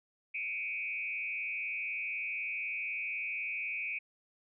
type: tone with frequency modulation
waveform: sine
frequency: 2400 Hz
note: D7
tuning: 37 cents sharp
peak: -34 dBFS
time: 0.34-3.99 s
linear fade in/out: 10 ms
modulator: 112 Hz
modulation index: 1.5
effects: none